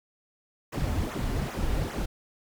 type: noise with flanger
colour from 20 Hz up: brown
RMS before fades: -29 dBFS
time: 0.72-2.06 s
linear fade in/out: 10 ms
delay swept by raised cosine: 0.21 to 6.21 ms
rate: 2.5 Hz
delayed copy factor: -1
effects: none